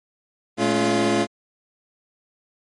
25% pulse tone cluster, 115.1 / 214 / 280.9 / 346.8 Hz, A#2 / A3 / C#4 / F4, -22 / -48 / +23 / -12 cents, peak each -27 / -19 / -20 / -18 dBFS, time 0.57-1.27 s, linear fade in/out 50 ms, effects low-pass 9000 Hz 12 dB/octave + MP3 48 kbps

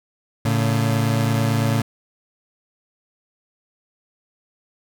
30% pulse tone pair together, 112.09 / 141.1 Hz, A2 / C#3, +33 / +31 cents, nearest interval major third, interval 398 cents, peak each -16 / -20 dBFS, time 0.45-1.82 s, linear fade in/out 5 ms, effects none

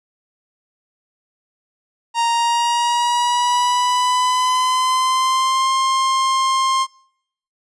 45% pulse tone with pitch glide, 932.3 to 1058.6 Hz, A#5 to C6, 0 to +20 cents, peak -15 dBFS, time 2.14-6.87 s, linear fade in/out 50 ms, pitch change +220 cents, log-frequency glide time 2.3-5.71 s, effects noise-tail reverb RT60 0.7 s tail -25 dB re dry + resampled to 22050 Hz

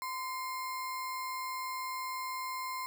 sine tone with sample-and-hold, 1028 Hz, C6, 31 cents flat, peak -35 dBFS, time 0.02-2.86 s, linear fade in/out 0 ms, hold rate 3150 Hz, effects none

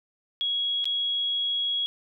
sine tone with dropouts, 3322 Hz, G#7, in tune, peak -24 dBFS, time 0.41-1.86 s, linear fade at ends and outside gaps 0 ms, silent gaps 0.843-0.855 s, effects none

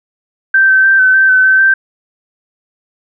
sine tone with pitch steps, 1562 / 1542 / 1567 / 1521 / 1554 / 1519 / 1538 / 1564 Hz, G6 / G6 / G6 / F#6 / G6 / F#6 / G6 / G6, -7 / -29 / -1 / +47 / -16 / +45 / -33 / -4 cents, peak -5 dBFS, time 0.54-1.74 s, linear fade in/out 5 ms, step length 150 ms, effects none

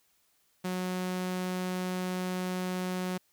sawtooth tone, 183.1 Hz, F#3, 18 cents flat, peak -27 dBFS, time 0.64-3.18 s, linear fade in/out 10 ms, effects white hiss -70 dBFS RMS until 3.32 s

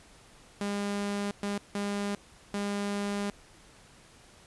sawtooth tone bursts at uneven times, 202.6 Hz, G#3, 43 cents flat, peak -26 dBFS, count 4, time 0.61-1.31 / 1.43-1.58 / 1.75-2.15 / 2.54-3.3 s, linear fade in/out 2 ms, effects pink hiss -56 dBFS RMS until 4.46 s + resampled to 24000 Hz

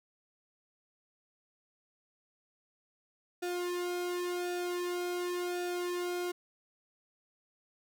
sawtooth tone with flanger, 354.8 Hz, F4, 27 cents sharp, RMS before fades -35 dBFS, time 3.42-6.32 s, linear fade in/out 10 ms, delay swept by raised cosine 0.97 to 1.74 ms, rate 0.91 Hz, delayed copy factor -0.95, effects none

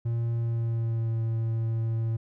triangle tone with pitch glide, 116.54 to 113.35 Hz, A#2 to A#2, 0 to -48 cents, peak -23 dBFS, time 0.05-2.17 s, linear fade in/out 10 ms, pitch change -48 cents, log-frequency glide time 0.35-1.17 s, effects none

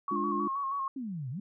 sine tone with vibrato, 1101 Hz, C#6, 12 cents flat, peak -30 dBFS, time 0.08-0.88 s, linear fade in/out 2 ms, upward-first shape square, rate 6.3 Hz, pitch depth 38 cents each way
sine chord, D diminished, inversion second, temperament equal, 207.7 / 293.7 / 349.2 Hz, Ab3 / D4 / F4, 0 / 0 / 0 cents, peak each -35 dBFS, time 0.11-0.48 s, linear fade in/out 5 ms
sine exponential two-way sweep, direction down then up, 281.8 to 118.4 to 219.3 Hz, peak -34 dBFS, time 0.96-1.4 s, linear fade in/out 5 ms, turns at 1.3 s
effects none

